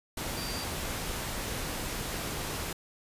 sine tone in noise, 4699 Hz, D8, in tune, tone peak -40 dBFS, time 0.37-0.64 s, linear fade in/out 5 ms, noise pink, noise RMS -35 dBFS, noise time 0.17-2.73 s, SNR -8 dB, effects resampled to 32000 Hz

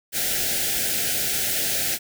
white band-stop noise, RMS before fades -24 dBFS, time 0.12-1.99 s, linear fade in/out 50 ms, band 810 to 1400 Hz, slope 96 dB/octave, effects none

